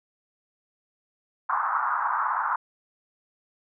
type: band-pass noise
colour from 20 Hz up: pink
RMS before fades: -26 dBFS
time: 1.49-2.56 s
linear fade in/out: 5 ms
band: 900 to 1400 Hz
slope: 48 dB/octave
effects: none